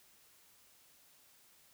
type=silence; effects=white hiss -65 dBFS RMS until 1.73 s